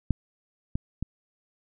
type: clicks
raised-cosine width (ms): 5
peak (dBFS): -10 / -15 / -17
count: 3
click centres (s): 0.107 / 0.755 / 1.026
effects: none